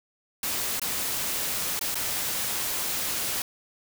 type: noise with dropouts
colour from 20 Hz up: white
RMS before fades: -29 dBFS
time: 0.43-3.42 s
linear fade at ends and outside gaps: 2 ms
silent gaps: 0.797-0.816 / 1.793-1.811 / 1.945-1.954 s
effects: none